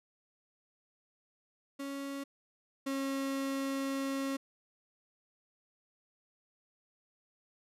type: tone pair in turn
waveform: 35% pulse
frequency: 277.2 / 272.1 Hz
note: C#4 / C#4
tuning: 0 / -32 cents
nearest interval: unison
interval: 32 cents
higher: first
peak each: -36 / -31 dBFS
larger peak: second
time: 1.79-2.24 / 2.86-4.37 s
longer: second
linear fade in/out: 10 ms
effects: resampled to 32000 Hz